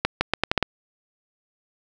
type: accelerating click train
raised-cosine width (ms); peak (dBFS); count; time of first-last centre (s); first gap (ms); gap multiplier
0.3; -3; 7; 0.05-0.627; 160; 0.79
effects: none